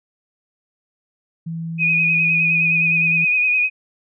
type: tone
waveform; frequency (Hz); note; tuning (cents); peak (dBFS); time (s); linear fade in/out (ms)
sine; 164.81; E3; 0; -24; 1.46-3.25; 10
type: tone with vibrato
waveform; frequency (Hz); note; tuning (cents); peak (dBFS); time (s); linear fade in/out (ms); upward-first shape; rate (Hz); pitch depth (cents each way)
sine; 2489; D#7; 0; -14; 1.78-3.7; 50; sine; 9.7; 36
effects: none